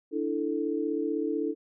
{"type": "chord", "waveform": "sine", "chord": "D suspended second", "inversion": "none", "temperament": "equal", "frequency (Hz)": [293.7, 329.6, 440], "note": ["D4", "E4", "A4"], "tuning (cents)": [0, 0, 0], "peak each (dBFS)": -31, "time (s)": [0.11, 1.55], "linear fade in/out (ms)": 50, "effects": []}